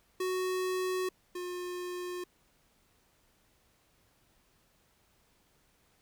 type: tone pair in turn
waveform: square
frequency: 370 / 358 Hz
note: F#4 / F4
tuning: 0 / +43 cents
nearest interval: minor second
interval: 57 cents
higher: first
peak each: -31 / -37 dBFS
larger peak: first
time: 0.2-1.09 / 1.35-2.24 s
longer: neither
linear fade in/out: 5 ms
effects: pink hiss -69 dBFS RMS until 6.01 s